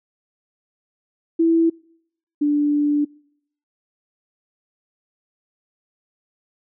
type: tone pair in turn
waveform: sine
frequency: 330 / 293 Hz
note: E4 / D4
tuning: +2 / -4 cents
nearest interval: major second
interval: 206 cents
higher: first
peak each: -13 / -15 dBFS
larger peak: first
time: 1.39-1.7 / 2.41-3.05 s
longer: second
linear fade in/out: 10 ms
effects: noise-tail reverb RT60 0.7 s tail -26 dB re dry